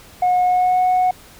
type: tone with pitch glide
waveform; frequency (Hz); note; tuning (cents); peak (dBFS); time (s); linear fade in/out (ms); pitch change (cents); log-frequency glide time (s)
sine; 725 to 734.7; F#5 to F#5; -35 to -12; -11; 0.22-1.11; 5; +23; 0.44-0.81
effects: tanh soft clip ceiling -11 dBFS + pink hiss -44 dBFS RMS until 1.39 s